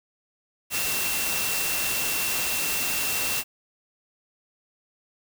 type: tone in noise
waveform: sine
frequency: 2700 Hz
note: E7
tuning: 41 cents sharp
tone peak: -31 dBFS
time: 0.7-3.44 s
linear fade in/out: 50 ms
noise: white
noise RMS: -27 dBFS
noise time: 0.7-3.44 s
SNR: -7 dB
effects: none